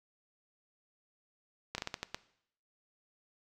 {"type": "slowing click train", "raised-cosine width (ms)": 0.2, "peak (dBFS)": -18, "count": 7, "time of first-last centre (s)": [1.75, 2.145], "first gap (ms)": 31, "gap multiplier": 1.3, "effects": ["noise-tail reverb RT60 0.7 s tail -18 dB re dry"]}